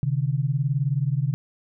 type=beating tone pair; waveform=sine; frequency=131.1 / 150.1 Hz; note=C3 / D3; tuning=+4 / +38 cents; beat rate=19 Hz; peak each=-23 / -24 dBFS; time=0.03-1.34 s; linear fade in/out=0 ms; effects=none